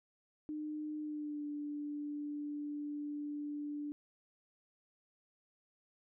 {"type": "tone with pitch glide", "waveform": "sine", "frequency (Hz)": [303.5, 293.5], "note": ["D#4", "D4"], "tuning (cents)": [-43, -1], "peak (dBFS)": -38, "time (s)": [0.49, 3.92], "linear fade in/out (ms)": 0, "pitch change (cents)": -58, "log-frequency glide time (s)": [1, 1.45], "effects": []}